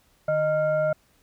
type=tone with frequency modulation; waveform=sine; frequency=619 Hz; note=D#5; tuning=9 cents flat; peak=-20 dBFS; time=0.28-0.93 s; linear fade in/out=5 ms; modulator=771 Hz; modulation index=0.54; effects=pink hiss -63 dBFS RMS until 1.22 s